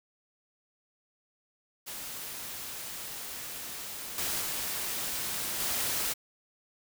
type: noise with level steps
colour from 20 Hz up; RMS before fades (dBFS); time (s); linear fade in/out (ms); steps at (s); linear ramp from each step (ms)
white; -40 / -32 / -34 / -31; 1.86-6.14; 20; 4.18 / 4.41 / 5.6; 2
effects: none